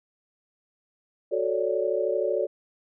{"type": "chord", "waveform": "sine", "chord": "D major seventh", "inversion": "first", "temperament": "equal", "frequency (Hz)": [370, 440, 554.4, 587.3], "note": ["F#4", "A4", "C#5", "D5"], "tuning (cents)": [0, 0, 0, 0], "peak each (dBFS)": [-29, -28, -28, -29], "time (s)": [1.31, 2.47], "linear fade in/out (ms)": 20, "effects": []}